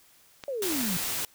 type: clicks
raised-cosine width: 0.2 ms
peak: -21 dBFS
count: 3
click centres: 0.438 / 0.722 / 0.812 s
type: exponential sweep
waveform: sine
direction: down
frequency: 580 to 167.1 Hz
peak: -29 dBFS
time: 0.48-0.97 s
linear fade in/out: 2 ms
type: noise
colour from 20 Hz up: white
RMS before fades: -31 dBFS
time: 0.62-1.25 s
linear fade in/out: 2 ms
effects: white hiss -59 dBFS RMS until 1.34 s